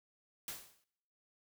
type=noise with exponential decay; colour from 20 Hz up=white; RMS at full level=-40 dBFS; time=0.48-0.84 s; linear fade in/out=1 ms; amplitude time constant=78 ms; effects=noise-tail reverb RT60 0.9 s tail -26 dB re dry